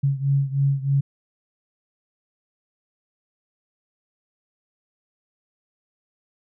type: beating tone pair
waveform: sine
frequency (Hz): 137.6 / 140.8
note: C#3 / C#3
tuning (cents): -12 / +27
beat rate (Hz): 3.2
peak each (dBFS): -20 / -23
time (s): 0.03-1.01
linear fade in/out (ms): 10
effects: none